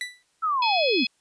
30% pulse tone with exponential decay, 1975.5 Hz, B6, in tune, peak -22 dBFS, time 0.01-0.23 s, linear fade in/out 1 ms, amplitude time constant 47 ms
sine linear sweep, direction down, 1342 to 207.1 Hz, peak -21 dBFS, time 0.42-1.05 s, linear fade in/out 20 ms
harmonic tone, 844 Hz, G#5, 28 cents sharp, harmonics 3 / 4 / 5 / 6, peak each -26 / -28 / -30 / -32 dBFS, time 0.62-1.07 s, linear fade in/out 5 ms
effects white hiss -67 dBFS RMS until 1.2 s + resampled to 22050 Hz

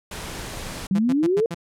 pink noise, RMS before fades -33 dBFS, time 0.11-0.87 s, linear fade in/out 5 ms
sine exponential sweep, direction up, 184.6 to 471.9 Hz, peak -17 dBFS, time 0.91-1.46 s, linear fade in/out 2 ms
sawtooth tone bursts, 170 Hz, F3, 46 cents flat, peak -23 dBFS, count 5, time 0.95-1.545 s, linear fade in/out 5 ms, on 39 ms, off 100 ms
effects low-pass 11000 Hz 12 dB/octave

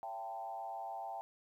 sine tone with frequency modulation, 784 Hz, G5, in tune, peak -40 dBFS, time 0.03-1.21 s, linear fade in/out 0 ms, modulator 107 Hz, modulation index 1.1, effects 12-bit

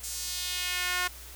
sawtooth tone with high-pass filter sweep, 360 Hz, F#4, 47 cents flat, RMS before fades -32 dBFS, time 0.03-1.08 s, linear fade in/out 10 ms, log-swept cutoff 7400 to 1300 Hz, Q 1.3, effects added 60 Hz sine -47 dBFS peak until 1.35 s + white hiss -47 dBFS RMS until 1.35 s

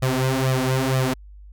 sawtooth tone with flanger, 130.81 Hz, C3, in tune, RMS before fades -21 dBFS, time 0.02-1.14 s, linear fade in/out 10 ms, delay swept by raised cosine 1.6 to 5.7 ms, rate 2.1 Hz, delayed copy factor +0.8, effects added 50 Hz sine -40 dBFS peak until 1.52 s

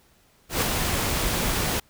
pink noise with ADSR envelope, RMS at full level -21 dBFS, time 0.49-1.8 s, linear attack 130 ms, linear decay 15 ms, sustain -4 dB, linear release 7 ms, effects pink hiss -60 dBFS RMS until 1.89 s

